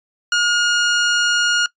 sawtooth tone, 1430 Hz, F6, 41 cents sharp, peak -10 dBFS, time 0.32-1.66 s, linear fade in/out 2 ms, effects noise-tail reverb RT60 0.1 s tail -21 dB re dry + resampled to 16000 Hz

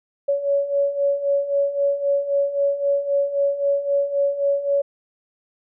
sine beating tone pair, 560 / 563.8 Hz, C#5 / C#5, +18 / +29 cents, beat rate 3.8 Hz, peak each -24 / -19 dBFS, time 0.28-4.82 s, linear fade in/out 10 ms, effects none

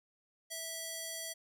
square tone with band-pass filter, 655 Hz, E5, 11 cents flat, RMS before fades -42 dBFS, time 0.5-1.34 s, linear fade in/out 20 ms, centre 8800 Hz, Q 0.81, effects none

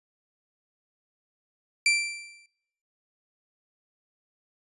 sawtooth tone with exponential decay, 2349 Hz, D7, in tune, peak -14 dBFS, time 1.86-2.46 s, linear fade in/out 2 ms, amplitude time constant 130 ms, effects noise-tail reverb RT60 0.8 s tail -23 dB re dry + resampled to 24000 Hz

